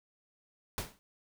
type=noise with exponential decay; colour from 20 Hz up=pink; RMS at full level=-33 dBFS; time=0.78-0.99 s; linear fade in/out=0 ms; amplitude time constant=45 ms; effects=none